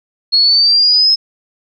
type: exponential sweep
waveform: sine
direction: up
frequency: 4298 to 5190 Hz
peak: -7 dBFS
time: 0.32-1.16 s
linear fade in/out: 20 ms
effects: none